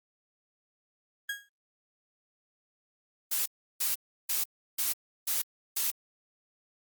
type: tone with exponential decay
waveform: 35% pulse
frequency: 1642 Hz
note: G#6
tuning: 20 cents flat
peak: -27 dBFS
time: 1.29-1.49 s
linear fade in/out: 5 ms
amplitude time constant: 42 ms
type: noise bursts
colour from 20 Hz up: blue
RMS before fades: -29 dBFS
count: 6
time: 3.31-5.91 s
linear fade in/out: 10 ms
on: 150 ms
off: 340 ms
effects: Opus 24 kbps